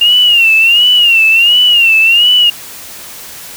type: tone with vibrato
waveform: sine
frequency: 2795 Hz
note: F7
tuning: 1 cent sharp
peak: -4 dBFS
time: 0.01-2.5 s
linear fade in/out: 5 ms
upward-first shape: sine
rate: 1.4 Hz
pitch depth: 110 cents each way
effects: white hiss -29 dBFS RMS until 3.56 s